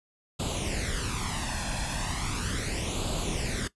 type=noise with flanger; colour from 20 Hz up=pink; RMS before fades=-31 dBFS; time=0.39-3.68 s; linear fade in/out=10 ms; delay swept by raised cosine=0.26 to 1.2 ms; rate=0.37 Hz; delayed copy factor=+0.7; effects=noise-tail reverb RT60 0.1 s tail -17 dB re dry + resampled to 24000 Hz